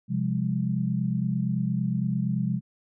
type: chord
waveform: sine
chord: F minor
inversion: second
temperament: equal with one note detuned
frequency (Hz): 130.81 / 174.61 / 203.4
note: C3 / F3 / Ab3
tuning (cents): 0 / 0 / -36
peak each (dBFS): -28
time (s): 0.08-2.61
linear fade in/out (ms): 50
effects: none